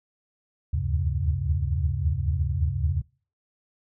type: tone cluster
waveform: sine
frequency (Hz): 72.7 / 77.9 / 81.6 / 95.8 / 133.7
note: D2 / D#2 / E2 / G2 / C3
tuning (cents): -17 / +3 / -17 / -39 / +38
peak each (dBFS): -29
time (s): 0.73-3.02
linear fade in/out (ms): 10
effects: noise-tail reverb RT60 0.4 s tail -25 dB re dry